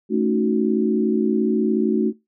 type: chord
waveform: sine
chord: D# half-diminished seventh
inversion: second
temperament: equal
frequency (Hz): 220 / 277.2 / 311.1 / 370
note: A3 / C#4 / D#4 / F#4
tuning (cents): 0 / 0 / 0 / 0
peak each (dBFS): -20 / -26 / -24 / -21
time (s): 0.09-2.13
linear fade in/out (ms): 50
effects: noise-tail reverb RT60 0.2 s tail -21 dB re dry